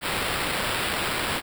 white noise with sample-and-hold, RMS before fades -27 dBFS, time 0.01-1.42 s, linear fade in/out 50 ms, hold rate 6300 Hz, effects none

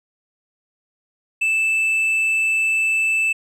sine tone with tanh clipping, 2637 Hz, E7, in tune, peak -17 dBFS, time 1.41-3.33 s, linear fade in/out 10 ms, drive 4 dB, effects none

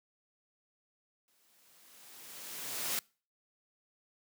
white noise with exponential growth, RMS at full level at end -33 dBFS, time 1.28-2.99 s, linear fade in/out 0 ms, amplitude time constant 370 ms, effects noise-tail reverb RT60 0.4 s tail -26 dB re dry + high-pass 150 Hz 12 dB/octave

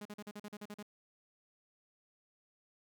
sawtooth tone bursts, 207.7 Hz, G#3, in tune, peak -40 dBFS, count 10, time 0.01-0.828 s, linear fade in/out 5 ms, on 44 ms, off 42 ms, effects none

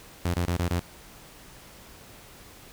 sawtooth tone bursts, 87.31 Hz, F2, in tune, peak -20 dBFS, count 5, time 0.25-0.796 s, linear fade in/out 5 ms, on 90 ms, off 24 ms, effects pink hiss -49 dBFS RMS until 2.72 s

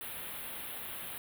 white band-stop noise, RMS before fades -42 dBFS, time 0.01-1.18 s, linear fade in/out 0 ms, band 3700 to 9800 Hz, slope 48 dB/octave, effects none

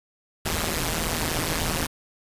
pink noise with amplitude modulation, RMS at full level -22 dBFS, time 0.45-1.87 s, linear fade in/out 10 ms, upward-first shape sine, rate 162 Hz, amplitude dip 95%, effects resampled to 32000 Hz

